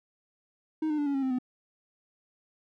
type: tone with pitch steps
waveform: triangle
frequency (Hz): 313.2 / 302.2 / 291.6 / 281.3 / 271.4 / 261.9 / 252.6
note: D#4 / D4 / D4 / C#4 / C#4 / C4 / B3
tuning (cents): +11 / +50 / -12 / +26 / -36 / +2 / +39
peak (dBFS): -24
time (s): 0.82-1.387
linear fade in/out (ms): 5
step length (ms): 81
effects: none